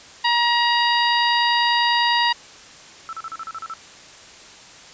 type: harmonic tone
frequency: 950 Hz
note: A#5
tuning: 33 cents sharp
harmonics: 1 / 2 / 3 / 4 / 5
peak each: -19 / -22 / -24 / -25 / -26 dBFS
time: 0.24-2.33 s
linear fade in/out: 10 ms
type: tone bursts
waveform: sine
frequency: 1324 Hz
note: E6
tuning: 7 cents sharp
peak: -28 dBFS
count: 9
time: 3.09-3.737 s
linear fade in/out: 0 ms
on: 39 ms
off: 37 ms
effects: white hiss -43 dBFS RMS until 4.93 s + resampled to 16000 Hz